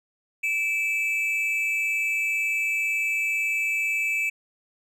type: tone pair together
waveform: triangle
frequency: 2328 / 2610 Hz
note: D7 / E7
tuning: -16 / -18 cents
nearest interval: major second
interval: 198 cents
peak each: -24 dBFS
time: 0.43-4.3 s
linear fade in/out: 10 ms
effects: none